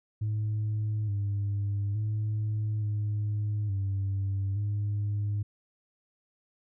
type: tone with pitch steps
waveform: sine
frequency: 106.9 / 101 / 107 / 104.8 / 97.9 / 103.1 Hz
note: A2 / G#2 / A2 / G#2 / G2 / G#2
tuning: -49 / -48 / -48 / +16 / -2 / -12 cents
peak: -25 dBFS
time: 0.21-5.43 s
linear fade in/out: 10 ms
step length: 870 ms
effects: tanh soft clip ceiling -25 dBFS